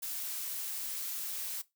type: noise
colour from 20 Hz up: blue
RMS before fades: -38 dBFS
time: 0.02-1.62 s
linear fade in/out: 10 ms
effects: noise-tail reverb RT60 0.2 s tail -19 dB re dry